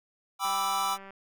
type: chord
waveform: square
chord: E minor seventh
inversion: first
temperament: equal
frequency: 784 / 987.8 / 1174.7 / 1318.5 Hz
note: G5 / B5 / D6 / E6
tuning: 0 / 0 / 0 / 0 cents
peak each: -33 dBFS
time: 0.39-0.98 s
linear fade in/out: 50 ms
type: click train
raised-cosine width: 0.5 ms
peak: -32 dBFS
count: 129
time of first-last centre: 0.45-1.106 s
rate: 195 Hz
effects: none